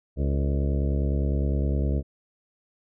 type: harmonic tone with a mistuned harmonic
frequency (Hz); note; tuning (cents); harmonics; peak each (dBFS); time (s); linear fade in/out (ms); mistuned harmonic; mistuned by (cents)
69.8; C#2; +13; 1 / 2 / 3 / 4 / 5 / 6 / 7 / 8 / 9; -23 / -29 / -33 / -35 / -37 / -39 / -40 / -41 / -42; 0.16-2.03; 50; 6; +56
effects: none